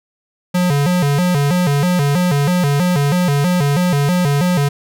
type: tone with vibrato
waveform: square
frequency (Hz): 160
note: D#3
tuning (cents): +49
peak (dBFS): -13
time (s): 0.54-4.69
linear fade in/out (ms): 10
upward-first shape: square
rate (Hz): 3.1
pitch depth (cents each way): 200
effects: none